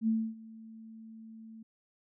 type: tone with ADSR envelope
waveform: sine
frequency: 222.7 Hz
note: A3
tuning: 21 cents sharp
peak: -24 dBFS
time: 0.01-1.63 s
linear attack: 65 ms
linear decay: 270 ms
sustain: -22 dB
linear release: 7 ms
effects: none